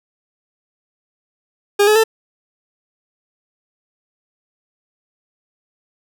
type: tone with pitch steps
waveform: 40% pulse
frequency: 407.4 / 425.7 / 444.8 Hz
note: G#4 / G#4 / A4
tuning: -33 / +43 / +19 cents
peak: -9 dBFS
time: 1.79-2.039 s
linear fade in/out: 10 ms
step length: 83 ms
effects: none